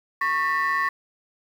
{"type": "tone cluster", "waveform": "sine", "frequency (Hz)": [1104, 1795, 1950], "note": ["C#6", "A6", "B6"], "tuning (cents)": [-7, 34, -23], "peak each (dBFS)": [-22, -24, -26], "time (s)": [0.21, 0.89], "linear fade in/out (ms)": 5, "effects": ["tanh soft clip ceiling -16 dBFS", "8-bit"]}